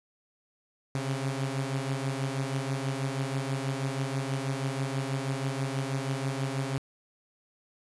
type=beating tone pair; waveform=sawtooth; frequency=133 / 139.2 Hz; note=C3 / C#3; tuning=+29 / +8 cents; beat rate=6.2 Hz; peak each=-27 / -30 dBFS; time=0.95-6.78 s; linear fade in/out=0 ms; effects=resampled to 24000 Hz + 8-bit